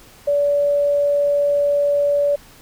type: tone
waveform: sine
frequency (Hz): 575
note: D5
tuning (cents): -37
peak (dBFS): -14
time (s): 0.27-2.36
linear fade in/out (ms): 10
effects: pink hiss -46 dBFS RMS until 2.61 s